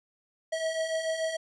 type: beating tone pair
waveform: square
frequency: 639 / 645.9 Hz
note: D#5 / E5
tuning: +46 / -35 cents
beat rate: 6.9 Hz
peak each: -36 / -30 dBFS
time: 0.52-1.37 s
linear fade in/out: 10 ms
effects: resampled to 22050 Hz